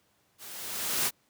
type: noise with level ramp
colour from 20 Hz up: white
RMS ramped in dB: -46 to -25 dBFS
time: 0.38-1.11 s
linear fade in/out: 50 ms
effects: pink hiss -69 dBFS RMS until 1.29 s + high-pass 100 Hz 12 dB/octave